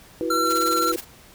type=chord; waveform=sine; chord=E suspended second; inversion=none; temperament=equal with one note detuned; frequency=329.6 / 370 / 487.6 Hz; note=E4 / F#4 / B4; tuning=0 / 0 / -22 cents; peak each=-26 / -29 / -27 dBFS; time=0.21-0.96 s; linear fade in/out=0 ms
type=tone with vibrato; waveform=square; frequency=1359 Hz; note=F6; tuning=48 cents flat; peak=-21 dBFS; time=0.3-0.92 s; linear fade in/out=5 ms; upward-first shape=triangle; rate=16 Hz; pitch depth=17 cents each way
type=noise with tremolo; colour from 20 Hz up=white; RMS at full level=-31 dBFS; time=0.45-1.05 s; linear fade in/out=50 ms; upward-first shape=sine; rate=19 Hz; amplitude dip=85%
effects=pink hiss -49 dBFS RMS until 1.34 s